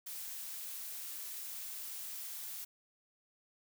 blue noise, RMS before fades -44 dBFS, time 0.06-2.65 s, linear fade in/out 10 ms, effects none

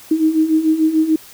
sine beating tone pair, 311.1 / 317.9 Hz, D#4 / D#4, 0 / +37 cents, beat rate 6.8 Hz, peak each -18 / -13 dBFS, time 0.11-1.16 s, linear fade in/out 5 ms, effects white hiss -41 dBFS RMS until 1.33 s

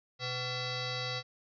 sine tone with frequency modulation, 2012 Hz, B6, 32 cents sharp, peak -33 dBFS, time 0.19-1.23 s, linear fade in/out 50 ms, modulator 629 Hz, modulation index 4.5, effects none

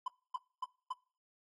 triangle tone bursts, 1011 Hz, B5, 40 cents sharp, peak -32 dBFS, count 4, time 0.06-0.924 s, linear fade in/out 5 ms, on 21 ms, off 260 ms, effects noise-tail reverb RT60 0.4 s tail -23 dB re dry + AAC 32 kbps

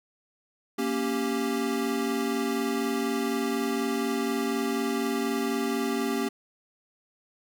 square chord, G diminished, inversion first, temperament equal, 233.1 / 277.2 / 392 Hz, Bb3 / Db4 / G4, 0 / 0 / 0 cents, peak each -31 dBFS, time 0.78-6.29 s, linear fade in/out 10 ms, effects none

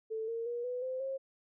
sine tone with pitch steps, 442 / 459.4 / 477.6 / 496.4 / 516 / 536.4 Hz, A4 / A#4 / A#4 / B4 / C5 / C5, +8 / -25 / +42 / +9 / -24 / +43 cents, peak -34 dBFS, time 0.1-1.18 s, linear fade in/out 20 ms, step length 180 ms, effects none

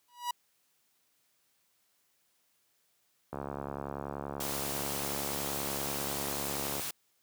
45% pulse tone with exponential growth, 970 Hz, B5, 31 cents flat, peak -28 dBFS, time 0.08-0.31 s, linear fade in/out 5 ms, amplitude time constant 48 ms
click train, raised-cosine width 1 ms, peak -23 dBFS, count 245, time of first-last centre 3.33-6.796 s, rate 70.4 Hz
white noise, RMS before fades -37 dBFS, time 4.4-6.91 s, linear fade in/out 5 ms
effects white hiss -73 dBFS RMS until 7.22 s + high-pass 80 Hz 12 dB/octave

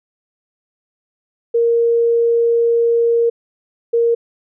sine tone pair in turn, 466.5 / 466.5 Hz, A#4 / A#4, +1 / +1 cents, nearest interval unison, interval 0 cents, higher neither, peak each -11 dBFS, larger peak neither, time 1.54-3.3 / 3.93-4.15 s, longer first, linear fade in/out 10 ms, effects none

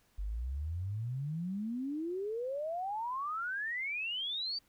sine exponential sweep, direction up, 47.18 to 4688 Hz, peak -34 dBFS, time 0.18-4.59 s, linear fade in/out 10 ms, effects pink hiss -70 dBFS RMS until 4.68 s

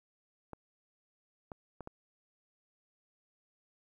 clicks, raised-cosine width 1 ms, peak -29 dBFS, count 4, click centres 0.533 / 1.518 / 1.807 / 1.874 s, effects 11-bit

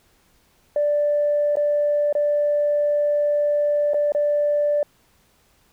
sine tone with dropouts, 587.3 Hz, D5, in tune, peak -16 dBFS, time 0.76-4.83 s, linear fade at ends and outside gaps 2 ms, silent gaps 1.556-1.569 / 2.127-2.151 / 3.935-3.943 / 4.121-4.148 s, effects tanh soft clip ceiling -12 dBFS + pink hiss -60 dBFS RMS until 5.72 s

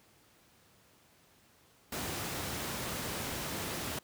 pink noise, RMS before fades -37 dBFS, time 1.92-3.99 s, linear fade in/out 5 ms, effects pink hiss -64 dBFS RMS until 4.03 s + high-pass 80 Hz 12 dB/octave

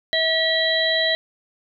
harmonic tone with a mistuned harmonic, 645 Hz, E5, 38 cents flat, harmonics 1 / 3 / 5 / 6, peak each -23 / -22 / -26 / -22 dBFS, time 0.13-1.15 s, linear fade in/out 0 ms, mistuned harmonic 6, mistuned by +32 cents, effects none

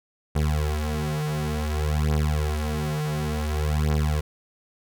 25% pulse beating tone pair, 75.5 / 76.06 Hz, D2 / D#2, +48 / -39 cents, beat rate 0.56 Hz, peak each -22 dBFS, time 0.35-4.21 s, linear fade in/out 10 ms, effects none

